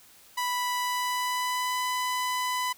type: tone with pitch glide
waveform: sawtooth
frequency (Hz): 987.8 to 1001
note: B5 to B5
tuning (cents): 0 to +23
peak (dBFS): -23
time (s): 0.37-2.73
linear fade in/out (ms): 10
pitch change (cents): +23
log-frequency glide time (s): 0.75-1.79
effects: white hiss -55 dBFS RMS until 2.77 s